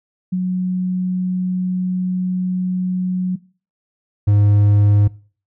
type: tone pair in turn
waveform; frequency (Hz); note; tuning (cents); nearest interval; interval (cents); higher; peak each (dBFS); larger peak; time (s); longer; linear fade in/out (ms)
sine / triangle; 183.2 / 102.82; F#3 / G#2; -17 / -17; minor seventh; 1000; first; -16 / -8; second; 0.32-3.36 / 4.27-5.08; first; 10
effects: noise-tail reverb RT60 0.4 s tail -21 dB re dry